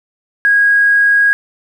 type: tone with tanh clipping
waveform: triangle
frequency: 1644 Hz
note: G#6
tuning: 18 cents flat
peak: -7 dBFS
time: 0.45-1.33 s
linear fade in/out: 0 ms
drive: 3 dB
effects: none